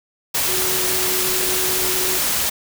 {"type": "tone in noise", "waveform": "sine", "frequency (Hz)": 370, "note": "F#4", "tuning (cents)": 0, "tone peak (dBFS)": -27, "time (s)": [0.48, 2.18], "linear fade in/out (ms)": 10, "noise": "white", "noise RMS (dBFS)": -20, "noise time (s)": [0.34, 2.5], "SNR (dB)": -10, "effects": []}